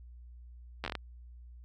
slowing click train, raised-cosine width 0.3 ms, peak -19 dBFS, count 7, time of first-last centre 0.84-0.953 s, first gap 10 ms, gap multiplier 1.25, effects added 60 Hz sine -48 dBFS peak until 1.64 s

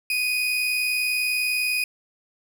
35% pulse tone pair together, 2430 / 2490 Hz, D#7 / D#7, -42 / +1 cents, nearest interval unison, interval 43 cents, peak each -31 / -20 dBFS, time 0.1-1.84 s, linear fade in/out 2 ms, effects none

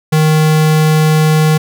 square tone, 155.56 Hz, D#3, in tune, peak -8 dBFS, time 0.12-1.58 s, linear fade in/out 10 ms, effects none

